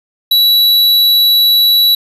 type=tone; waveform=square; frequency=3927 Hz; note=B7; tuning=11 cents flat; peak=-7 dBFS; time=0.31-1.95 s; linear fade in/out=5 ms; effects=resampled to 32000 Hz